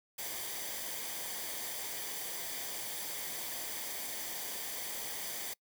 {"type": "noise with comb filter", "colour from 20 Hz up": "white", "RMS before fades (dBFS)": -40, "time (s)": [0.18, 5.54], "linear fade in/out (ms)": 10, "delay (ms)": 0.74, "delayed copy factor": -0.55, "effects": ["noise-tail reverb RT60 0.1 s tail -25 dB re dry"]}